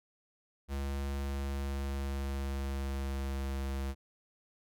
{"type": "tone with pitch glide", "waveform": "square", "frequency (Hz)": [69.3, 67.91], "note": ["C#2", "C#2"], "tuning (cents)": [0, -35], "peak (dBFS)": -34, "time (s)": [0.68, 3.95], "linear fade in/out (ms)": 50, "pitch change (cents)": -35, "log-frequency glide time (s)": [1.31, 3.46], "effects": []}